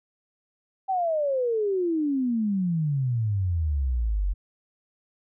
sine exponential sweep, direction down, 783 to 44.27 Hz, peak -22 dBFS, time 0.88-4.34 s, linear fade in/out 20 ms, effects none

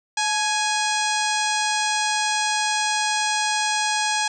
harmonic tone with a mistuned harmonic, 830.6 Hz, G#5, in tune, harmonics 1 / 2 / 3 / 4 / 5 / 6 / 7 / 8 / 9 / 10, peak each -24 / -27 / -29 / -30 / -31 / -32 / -32 / -33 / -34 / -34 dBFS, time 0.17-4.28 s, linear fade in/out 5 ms, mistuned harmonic 1, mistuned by +56 cents, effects none

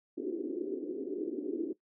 pink band-pass noise, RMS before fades -36 dBFS, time 0.17-1.73 s, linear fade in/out 10 ms, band 290 to 400 Hz, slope 48 dB/octave, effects noise-tail reverb RT60 0.1 s tail -17 dB re dry

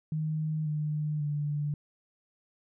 sine tone with pitch steps, 155.56 / 151.31 / 147.17 Hz, D#3 / D#3 / D3, 0 / -48 / +4 cents, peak -28 dBFS, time 0.12-1.74 s, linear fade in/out 2 ms, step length 540 ms, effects none

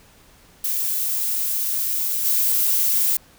violet noise with level steps, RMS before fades -23 / -19 dBFS, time 0.64-3.17 s, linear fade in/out 5 ms, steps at 2.24 s, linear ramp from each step 20 ms, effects pink hiss -52 dBFS RMS until 3.38 s

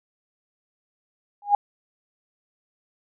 sine tone with exponential growth, 818 Hz, G#5, 26 cents flat, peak -10 dBFS, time 1.42-1.55 s, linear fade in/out 2 ms, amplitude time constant 28 ms, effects none

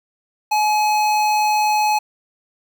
square tone with notch filter, 848 Hz, G#5, 36 cents sharp, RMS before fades -17 dBFS, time 0.51-1.99 s, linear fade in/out 10 ms, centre 9900 Hz, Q 1.6, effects 8-bit

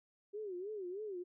sine tone with vibrato, 391.2 Hz, G4, 4 cents flat, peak -40 dBFS, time 0.33-1.24 s, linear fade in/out 20 ms, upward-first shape sine, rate 3.2 Hz, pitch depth 180 cents each way, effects none

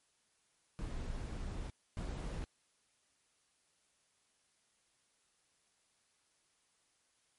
brown noise bursts at uneven times, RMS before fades -41 dBFS, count 2, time 0.79-1.7 / 1.97-2.44 s, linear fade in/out 0 ms, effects white hiss -75 dBFS RMS until 7.38 s + MP3 48 kbps

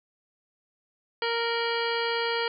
harmonic tone with a mistuned harmonic, 464.7 Hz, A#4, 5 cents flat, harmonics 1 / 2 / 3 / 4 / 5 / 6 / 7 / 9 / 10, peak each -29 / -32 / -34 / -35 / -36 / -37 / -37 / -39 / -39 dBFS, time 1.22-2.48 s, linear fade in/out 2 ms, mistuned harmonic 6, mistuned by +65 cents, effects none

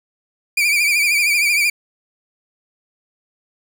40% pulse tone with vibrato, 2356 Hz, D7, 5 cents sharp, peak -13 dBFS, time 0.57-1.7 s, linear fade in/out 5 ms, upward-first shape triangle, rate 13 Hz, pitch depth 87 cents each way, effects none

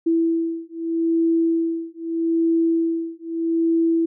sine beating tone pair, 330 / 330.8 Hz, E4 / E4, +2 / +6 cents, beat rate 0.8 Hz, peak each -21 / -21 dBFS, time 0.06-4.06 s, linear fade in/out 10 ms, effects none

